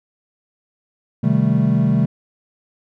triangle chord, A half-diminished seventh, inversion first, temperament equal, 130.81 / 155.56 / 196 / 220 Hz, C3 / Eb3 / G3 / A3, 0 / 0 / 0 / 0 cents, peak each -17 dBFS, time 1.23-2.06 s, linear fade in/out 10 ms, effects none

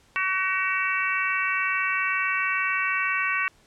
harmonic tone with a mistuned harmonic, 377.8 Hz, F#4, 36 cents sharp, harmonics 3 / 4 / 5 / 6 / 7, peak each -29 / -29 / -29 / -29 / -29 dBFS, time 0.16-3.48 s, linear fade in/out 0 ms, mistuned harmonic 7, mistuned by +23 cents, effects pink hiss -59 dBFS RMS until 3.66 s + low-pass 9000 Hz 12 dB/octave

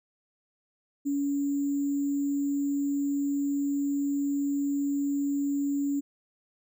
sine tone with sample-and-hold, 282.4 Hz, C#4, 32 cents sharp, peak -25 dBFS, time 1.05-6.01 s, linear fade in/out 20 ms, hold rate 7350 Hz, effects none

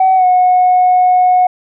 sine tone with pitch glide, 756 to 730.2 Hz, F#5 to F#5, +37 to -23 cents, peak -5 dBFS, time 0-1.47 s, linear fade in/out 5 ms, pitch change -60 cents, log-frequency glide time 0.15-0.25 s, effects tanh soft clip ceiling -3 dBFS

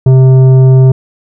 sine tone with tanh clipping, 130.81 Hz, C3, in tune, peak -3 dBFS, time 0.06-0.92 s, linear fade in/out 5 ms, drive 10 dB, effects none

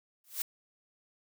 blue noise with exponential growth, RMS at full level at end -29 dBFS, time 0.24-0.42 s, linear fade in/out 2 ms, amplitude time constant 38 ms, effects none

